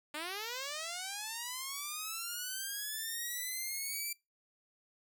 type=linear sweep; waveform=5% pulse; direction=up; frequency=290 to 2349 Hz; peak=-27 dBFS; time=0.14-4.13 s; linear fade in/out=5 ms; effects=noise-tail reverb RT60 0.2 s tail -21 dB re dry